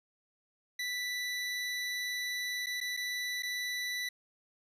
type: tone with dropouts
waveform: 25% pulse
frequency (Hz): 1975.5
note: B6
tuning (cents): 0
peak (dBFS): -30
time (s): 0.79-4.09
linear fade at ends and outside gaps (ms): 5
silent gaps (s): 2.661-2.667 / 2.804-2.811 / 2.967-2.972 / 3.424-3.431
effects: low-pass 12000 Hz 12 dB/octave + 12-bit